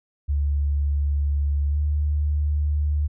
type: tone with pitch glide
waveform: sine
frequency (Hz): 71.8 to 74.07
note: D2 to D2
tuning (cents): -39 to +15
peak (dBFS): -19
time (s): 0.28-3.08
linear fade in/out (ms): 20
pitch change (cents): +54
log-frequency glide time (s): 1.69-1.78
effects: none